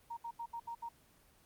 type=tone bursts at uneven times; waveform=sine; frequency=932 Hz; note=A#5; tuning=1 cent flat; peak=-39 dBFS; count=6; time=0.1-0.17 / 0.24-0.31 / 0.39-0.46 / 0.53-0.6 / 0.67-0.75 / 0.82-0.89 s; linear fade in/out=10 ms; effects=pink hiss -66 dBFS RMS until 1.45 s + Opus 24 kbps